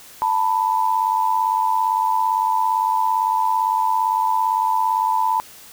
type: tone pair together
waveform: sine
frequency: 889.3 / 987 Hz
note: A5 / B5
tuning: +18 / -1 cents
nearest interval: major second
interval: 181 cents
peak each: -19 dBFS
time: 0.22-5.4 s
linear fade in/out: 0 ms
effects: white hiss -43 dBFS RMS until 5.72 s